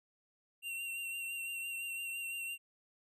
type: tone with vibrato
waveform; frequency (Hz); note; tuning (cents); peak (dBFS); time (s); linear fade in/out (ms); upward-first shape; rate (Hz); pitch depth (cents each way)
square; 2747; F7; -29; -39; 0.62-2.58; 50; sine; 5.9; 25
effects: none